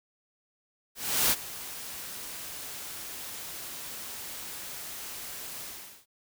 white noise with ADSR envelope, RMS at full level -23 dBFS, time 0.95-6.06 s, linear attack 360 ms, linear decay 42 ms, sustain -17 dB, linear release 420 ms, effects none

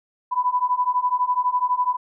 sine beating tone pair, 987.8 / 999.8 Hz, B5 / B5, 0 / +21 cents, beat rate 12 Hz, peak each -22 / -21 dBFS, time 0.31-1.97 s, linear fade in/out 20 ms, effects none

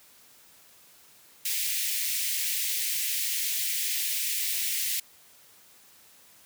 white high-pass noise, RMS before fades -29 dBFS, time 1.45-5 s, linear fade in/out 5 ms, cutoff 1900 Hz, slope 48 dB/octave, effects white hiss -56 dBFS RMS until 6.45 s + high-pass 60 Hz 12 dB/octave

